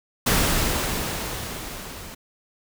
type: noise with level ramp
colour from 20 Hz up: pink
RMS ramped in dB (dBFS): -19 to -39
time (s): 0.26-2.15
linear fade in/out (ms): 10
effects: none